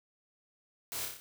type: noise with echo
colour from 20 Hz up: white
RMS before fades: -39 dBFS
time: 0.92-1.05 s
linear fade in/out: 0 ms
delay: 30 ms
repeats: 5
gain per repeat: -3 dB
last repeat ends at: 1.2 s
effects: none